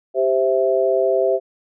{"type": "chord", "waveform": "sine", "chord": "C major", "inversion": "second", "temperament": "equal", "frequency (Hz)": [392, 523.3, 659.3], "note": ["G4", "C5", "E5"], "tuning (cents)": [0, 0, 0], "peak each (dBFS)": -19, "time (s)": [0.14, 1.4], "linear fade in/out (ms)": 50, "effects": []}